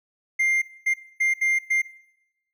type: tone bursts at uneven times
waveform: triangle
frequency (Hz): 2100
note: C7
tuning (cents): +6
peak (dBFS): -17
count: 5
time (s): 0.39-0.62 / 0.86-0.94 / 1.2-1.34 / 1.41-1.59 / 1.7-1.82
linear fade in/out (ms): 10
effects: noise-tail reverb RT60 0.9 s tail -19 dB re dry